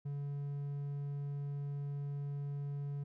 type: tone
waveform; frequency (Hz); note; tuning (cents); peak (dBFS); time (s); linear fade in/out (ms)
triangle; 142.4; C#3; +47; -35; 0.05-3.04; 10
effects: none